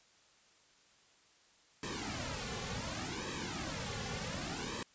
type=noise with flanger; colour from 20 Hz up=pink; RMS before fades=-40 dBFS; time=1.83-4.83 s; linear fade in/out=2 ms; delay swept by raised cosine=1.4 to 3.2 ms; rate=0.68 Hz; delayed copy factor=-0.9; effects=white hiss -66 dBFS RMS until 4.94 s + resampled to 16000 Hz